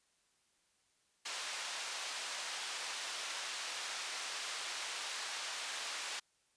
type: band-pass noise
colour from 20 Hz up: white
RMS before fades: -42 dBFS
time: 1.25-6.2 s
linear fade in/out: 10 ms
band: 730 to 5400 Hz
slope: 12 dB/octave
effects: white hiss -75 dBFS RMS until 6.56 s + resampled to 22050 Hz